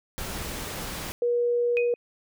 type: noise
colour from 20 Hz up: pink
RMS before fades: -34 dBFS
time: 0.18-1.12 s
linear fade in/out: 0 ms
type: tone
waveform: sine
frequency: 480 Hz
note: B4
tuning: 49 cents flat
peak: -21 dBFS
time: 1.22-1.94 s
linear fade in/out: 2 ms
type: tone with exponential decay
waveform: sine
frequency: 2500 Hz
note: D#7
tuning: 8 cents sharp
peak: -23 dBFS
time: 1.77-1.96 s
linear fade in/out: 0 ms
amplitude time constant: 41 ms
effects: none